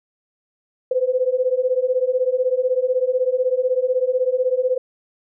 sine beating tone pair, 500 / 516 Hz, B4 / C5, +21 / -24 cents, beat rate 16 Hz, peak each -20 / -19 dBFS, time 0.91-4.78 s, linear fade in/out 5 ms, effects none

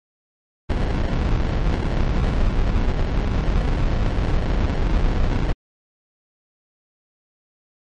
brown noise with sample-and-hold, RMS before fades -19 dBFS, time 0.69-5.53 s, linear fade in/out 10 ms, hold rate 1225 Hz, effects low-pass 4000 Hz 12 dB/octave + MP3 48 kbps

